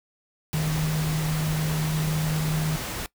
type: tone in noise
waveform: sine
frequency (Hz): 155.56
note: D#3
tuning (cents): 0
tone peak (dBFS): -23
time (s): 0.54-2.76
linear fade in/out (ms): 0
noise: pink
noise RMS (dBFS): -32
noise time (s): 0.53-3.06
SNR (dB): +6
effects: noise-tail reverb RT60 0.1 s tail -20 dB re dry